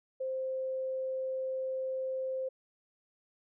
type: tone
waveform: sine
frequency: 523.3 Hz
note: C5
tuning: in tune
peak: -32 dBFS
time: 0.2-2.49 s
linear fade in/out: 10 ms
effects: none